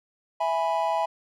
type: chord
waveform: triangle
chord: E major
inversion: none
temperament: equal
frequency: 659.3 / 830.6 / 987.8 Hz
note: E5 / G#5 / B5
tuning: 0 / 0 / 0 cents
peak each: -25 / -25 / -26 dBFS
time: 0.4-1.06 s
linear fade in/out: 10 ms
effects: none